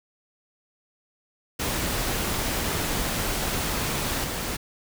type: noise with level steps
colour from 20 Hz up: pink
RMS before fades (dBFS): -27 / -30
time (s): 1.59-4.57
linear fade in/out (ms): 10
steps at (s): 4.24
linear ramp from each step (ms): 2
effects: none